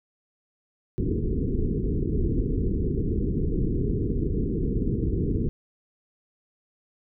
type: low-pass noise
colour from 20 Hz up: pink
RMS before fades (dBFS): -25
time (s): 0.98-5.49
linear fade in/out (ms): 0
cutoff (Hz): 450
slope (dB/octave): 96
effects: none